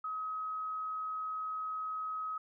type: tone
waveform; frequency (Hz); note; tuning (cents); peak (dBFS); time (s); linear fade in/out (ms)
sine; 1271; D#6; +36; -35; 0.04-2.38; 5
effects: none